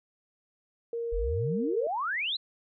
sine tone with pitch glide, 466.2 to 462.2 Hz, A#4 to A#4, 0 to -15 cents, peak -30 dBFS, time 0.93-1.87 s, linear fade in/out 2 ms, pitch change -15 cents, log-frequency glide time 1.29-1.56 s
sine exponential sweep, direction up, 37.43 to 4186 Hz, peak -28 dBFS, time 1.12-2.37 s, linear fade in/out 10 ms
effects none

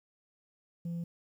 sine tone, 170 Hz, F3, 46 cents flat, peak -31 dBFS, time 0.85-1.04 s, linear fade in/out 5 ms, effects tanh soft clip ceiling -33 dBFS + 11-bit

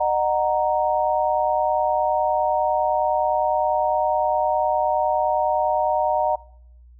sine chord, D# minor, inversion none, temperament equal with one note detuned, 610.2 / 740 / 932.3 Hz, D#5 / F#5 / A#5, -34 / 0 / 0 cents, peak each -22 dBFS, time 0-6.36 s, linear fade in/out 10 ms, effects noise-tail reverb RT60 0.7 s tail -22 dB re dry + added 60 Hz sine -45 dBFS peak until 6.99 s

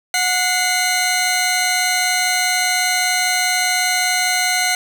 15% pulse tone pair together, 731 / 2068 Hz, F#5 / C7, -21 / -21 cents, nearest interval octave + tritone, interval 1800 cents, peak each -12 dBFS, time 0.14-4.75 s, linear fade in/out 2 ms, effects none

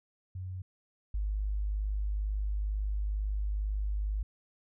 sine tone pair in turn, 92.4 / 51.08 Hz, F#2 / G#1, -2 / -28 cents, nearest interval minor seventh, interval 1026 cents, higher first, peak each -36 / -29 dBFS, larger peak second, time 0.35-0.62 / 1.14-4.23 s, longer second, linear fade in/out 5 ms, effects none

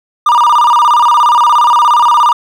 triangle tone with vibrato, 1071 Hz, C6, 40 cents sharp, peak -3 dBFS, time 0.26-2.33 s, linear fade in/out 5 ms, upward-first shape square, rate 17 Hz, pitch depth 200 cents each way, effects none

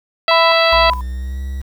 harmonic tone, 660 Hz, E5, 2 cents sharp, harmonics 1 / 2 / 3 / 4 / 5 / 6 / 7, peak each -14 / -17 / -19 / -20 / -21 / -22 / -22 dBFS, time 0.28-0.9 s, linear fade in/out 2 ms
sine tone with tremolo, 998 Hz, B5, 18 cents sharp, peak -14 dBFS, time 0.31-1.01 s, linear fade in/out 2 ms, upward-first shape square, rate 2.4 Hz, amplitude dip 75%
triangle tone with pitch glide, 61.8 to 66.62 Hz, B1 to C2, +2 to +32 cents, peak -19 dBFS, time 0.72-1.62 s, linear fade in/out 10 ms, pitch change +130 cents, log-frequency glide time 0.98-1.4 s
effects 7-bit

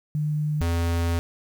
sine / square tone pair in turn, 150.8 / 84.63 Hz, D3 / E2, +46 / +46 cents, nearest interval minor seventh, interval 1000 cents, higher first, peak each -22 dBFS, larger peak neither, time 0.15-0.61 / 0.61-1.19 s, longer second, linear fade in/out 0 ms, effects 9-bit

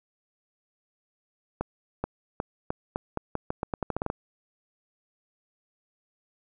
accelerating click train, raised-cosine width 1 ms, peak -14 dBFS, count 16, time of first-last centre 1.61-4.101 s, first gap 430 ms, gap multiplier 0.84, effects none

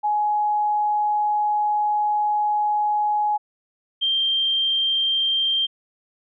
sine tone pair in turn, 839 / 3168 Hz, G#5 / G7, +17 / +18 cents, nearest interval octave + major seventh, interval 2301 cents, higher second, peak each -18 dBFS, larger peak neither, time 0.03-3.38 / 4.01-5.67 s, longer first, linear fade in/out 20 ms, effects none

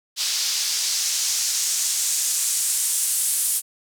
white noise with band-pass filter sweep, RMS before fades -23 dBFS, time 0.16-3.62 s, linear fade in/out 50 ms, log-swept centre 4700 to 9700 Hz, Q 1.7, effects none

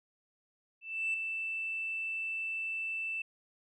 sine tone with ADSR envelope, 2654 Hz, E7, 11 cents sharp, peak -27 dBFS, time 0.81-3.22 s, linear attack 330 ms, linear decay 3 ms, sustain -6 dB, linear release 4 ms, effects tanh soft clip ceiling -26 dBFS

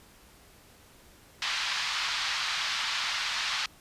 white band-pass noise, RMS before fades -31 dBFS, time 1.42-3.66 s, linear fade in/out 2 ms, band 960 to 4700 Hz, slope 24 dB/octave, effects pink hiss -56 dBFS RMS until 3.8 s + resampled to 32000 Hz

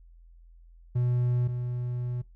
triangle tone pair in turn, 122.7 / 122.7 Hz, B2 / B2, -11 / -11 cents, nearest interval unison, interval 0 cents, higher neither, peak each -21 / -27 dBFS, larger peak first, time 0.95-1.48 / 1.48-2.22 s, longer second, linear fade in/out 10 ms, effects noise-tail reverb RT60 0.2 s tail -22 dB re dry + added 42 Hz sine -50 dBFS peak until 2.35 s

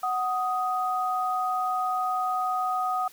sine tone pair together, 741.9 / 1248 Hz, F#5 / D#6, +4 / +5 cents, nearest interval major sixth, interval 901 cents, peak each -27 dBFS, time 0.03-3.08 s, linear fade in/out 5 ms, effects white hiss -52 dBFS RMS until 3.12 s

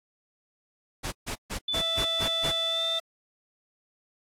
pink noise bursts, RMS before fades -32 dBFS, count 7, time 1.03-2.521 s, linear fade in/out 20 ms, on 93 ms, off 140 ms
sine tone with pitch glide, 3496 to 3572 Hz, A7 to A7, -12 to +25 cents, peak -26 dBFS, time 1.68-2.99 s, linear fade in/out 5 ms, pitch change +37 cents, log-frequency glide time 2.66-2.83 s
sawtooth tone, 659.3 Hz, E5, in tune, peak -29 dBFS, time 1.74-3 s, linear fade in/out 5 ms
effects low-pass 11000 Hz 12 dB/octave + AAC 64 kbps

